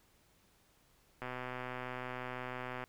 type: click train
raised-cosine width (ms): 0.5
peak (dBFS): -26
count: 205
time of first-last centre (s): 1.22-2.839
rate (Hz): 126
effects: pink hiss -69 dBFS RMS until 2.88 s